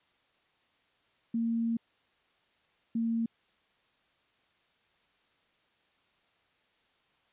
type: tone pair in turn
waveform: sine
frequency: 230 / 228.9 Hz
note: A#3 / A#3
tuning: -23 / -31 cents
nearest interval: unison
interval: 8 cents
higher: first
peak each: -27 / -27 dBFS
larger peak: neither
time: 1.34-1.77 / 2.95-3.26 s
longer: first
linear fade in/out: 5 ms
effects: white hiss -70 dBFS RMS until 7.32 s + resampled to 8000 Hz